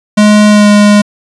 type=tone with pitch glide; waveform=square; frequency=210 to 206.9 Hz; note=G#3 to G#3; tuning=+19 to -6 cents; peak=-3 dBFS; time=0.17-1.02 s; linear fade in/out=10 ms; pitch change=-25 cents; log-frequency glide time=0.48-0.68 s; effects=resampled to 22050 Hz